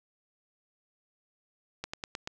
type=slowing click train; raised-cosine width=0.2 ms; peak=-18 dBFS; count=5; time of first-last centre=1.84-2.274 s; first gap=95 ms; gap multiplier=1.09; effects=none